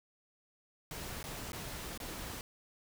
pink noise with dropouts, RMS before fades -43 dBFS, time 0.91-2.41 s, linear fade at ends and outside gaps 1 ms, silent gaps 1.229-1.24 / 1.52-1.531 / 1.976-2.001 s, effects none

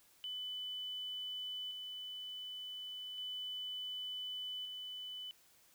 sine tone with tremolo, 3000 Hz, F#7, 23 cents sharp, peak -40 dBFS, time 0.24-5.31 s, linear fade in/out 0 ms, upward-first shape square, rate 0.34 Hz, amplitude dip 30%, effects white hiss -67 dBFS RMS until 5.74 s

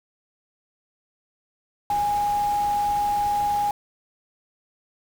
sine tone in noise, 823 Hz, G#5, 16 cents flat, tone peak -20 dBFS, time 1.9-3.71 s, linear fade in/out 2 ms, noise pink, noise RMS -38 dBFS, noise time 1.9-3.71 s, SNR +15 dB, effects none

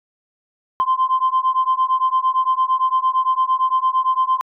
sine beating tone pair, 1035 / 1043.8 Hz, C6 / C6, -19 / -4 cents, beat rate 8.8 Hz, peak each -17 dBFS, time 0.8-4.41 s, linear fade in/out 0 ms, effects tanh soft clip ceiling -9 dBFS

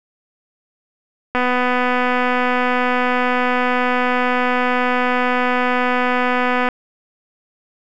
click train, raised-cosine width 0.5 ms, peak -4 dBFS, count 1330, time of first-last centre 1.35-6.687 s, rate 249 Hz, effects none

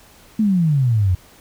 sine exponential sweep, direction down, 224.8 to 87.31 Hz, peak -13 dBFS, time 0.39-1.15 s, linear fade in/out 5 ms, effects pink hiss -48 dBFS RMS until 1.4 s

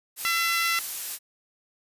blue noise, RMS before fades -31 dBFS, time 0.16-1.19 s, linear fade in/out 50 ms
harmonic tone, 674 Hz, E5, 38 cents sharp, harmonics 2 / 3 / 4 / 5 / 6 / 7 / 8 / 9, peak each -28 / -27 / -30 / -35 / -34 / -38 / -36 / -39 dBFS, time 0.25-0.79 s, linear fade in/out 0 ms
effects resampled to 32000 Hz

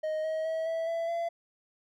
triangle tone with pitch steps, 623 / 633.5 / 644.2 / 655.1 / 666.2 / 677.4 Hz, D#5 / D#5 / E5 / E5 / E5 / E5, +2 / +31 / -40 / -11 / +18 / +47 cents, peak -27 dBFS, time 0.03-1.29 s, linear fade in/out 10 ms, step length 210 ms, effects none

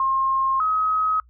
sine tone pair in turn, 1067 / 1270.3 Hz, C6 / D#6, +34 / +36 cents, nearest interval minor third, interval 302 cents, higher second, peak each -18 dBFS, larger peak neither, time 0-0.6 / 0.6-1.2 s, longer neither, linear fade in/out 2 ms, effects noise-tail reverb RT60 0.1 s tail -25 dB re dry + added 60 Hz sine -50 dBFS peak until 1.29 s

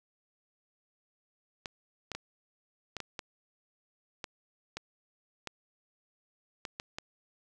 clicks, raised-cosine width 0.2 ms, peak -20 dBFS, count 12, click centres 1.658 / 2.117 / 2.15 / 2.967 / 3.003 / 3.192 / 4.242 / 4.77 / 5.473 / 6.652 / 6.799 / 6.985 s, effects none

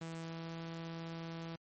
sawtooth tone with pitch glide, 164.2 to 165.34 Hz, E3 to E3, -6 to +6 cents, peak -38 dBFS, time 0.01-1.56 s, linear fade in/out 5 ms, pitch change +12 cents, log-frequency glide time 0.16-0.57 s, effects MP3 32 kbps

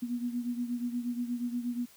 sine beating tone pair, 240 / 248.4 Hz, B3 / B3, -49 / +10 cents, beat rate 8.4 Hz, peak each -32 / -37 dBFS, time 0.02-1.86 s, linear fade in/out 10 ms, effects white hiss -58 dBFS RMS until 1.96 s

